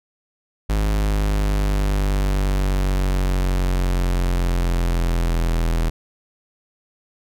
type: linear sweep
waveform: 45% pulse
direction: down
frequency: 51.91 to 41.07 Hz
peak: -17 dBFS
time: 0.69-5.9 s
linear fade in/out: 10 ms
effects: none